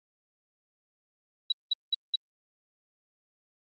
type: tone bursts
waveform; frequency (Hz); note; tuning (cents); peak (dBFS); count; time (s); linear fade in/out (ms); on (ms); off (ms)
sine; 3907; B7; -19; -22; 4; 1.5-2.158; 5; 22; 190
effects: Opus 24 kbps